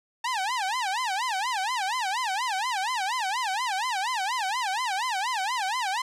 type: tone with vibrato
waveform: sawtooth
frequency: 880 Hz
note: A5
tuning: in tune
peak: -22 dBFS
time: 0.24-6.02 s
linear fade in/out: 5 ms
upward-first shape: sine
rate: 4.2 Hz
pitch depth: 280 cents each way
effects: low-pass 8000 Hz 12 dB/octave